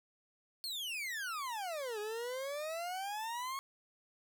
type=exponential two-way sweep; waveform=40% pulse; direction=down then up; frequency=4435 to 411.8 to 1103 Hz; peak=-37 dBFS; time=0.64-3.59 s; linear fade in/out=0 ms; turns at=1.99 s; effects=12-bit